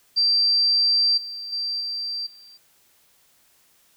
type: tone with level steps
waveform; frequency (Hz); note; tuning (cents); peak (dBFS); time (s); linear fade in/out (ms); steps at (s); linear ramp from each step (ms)
sine; 4699; D8; 0; -16 / -31 / -24 / -26 / -45; 0.16-2.58; 20; 1.17 / 1.52 / 1.8 / 2.26; 10
effects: white hiss -60 dBFS RMS until 3.96 s